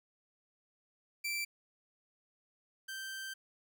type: tone pair in turn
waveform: sawtooth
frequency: 2340 / 1561.8 Hz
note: D7 / G6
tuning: -7 / -7 cents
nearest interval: perfect fifth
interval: 700 cents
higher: first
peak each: -31 / -37 dBFS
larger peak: first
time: 1.24-1.45 / 2.88-3.34 s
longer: second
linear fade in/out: 10 ms
effects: none